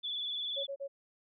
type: tone with vibrato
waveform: sine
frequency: 3445 Hz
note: A7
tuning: 37 cents flat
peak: -34 dBFS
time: 0.03-0.67 s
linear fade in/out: 20 ms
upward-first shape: triangle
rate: 20 Hz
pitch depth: 53 cents each way
type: tone bursts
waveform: sine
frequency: 554.4 Hz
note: C#5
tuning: in tune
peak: -36 dBFS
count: 3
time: 0.56-0.88 s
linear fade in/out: 20 ms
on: 82 ms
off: 37 ms
effects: none